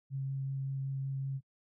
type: tone with vibrato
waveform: sine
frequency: 135.6 Hz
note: C#3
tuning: 38 cents flat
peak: -33 dBFS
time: 0.1-1.41 s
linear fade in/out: 50 ms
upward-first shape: sine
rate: 5.3 Hz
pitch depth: 8 cents each way
effects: noise-tail reverb RT60 0.1 s tail -23 dB re dry